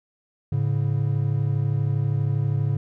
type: tone pair together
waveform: triangle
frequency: 108.8 / 141.28 Hz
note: A2 / C#3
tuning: -19 / +33 cents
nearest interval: perfect fourth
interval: 452 cents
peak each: -21 / -21 dBFS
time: 0.52-2.77 s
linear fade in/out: 5 ms
effects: none